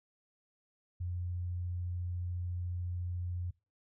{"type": "tone", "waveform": "sine", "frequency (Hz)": 88.6, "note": "F2", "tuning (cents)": 25, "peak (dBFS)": -34, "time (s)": [1, 3.51], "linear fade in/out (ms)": 10, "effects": ["noise-tail reverb RT60 0.3 s tail -24 dB re dry"]}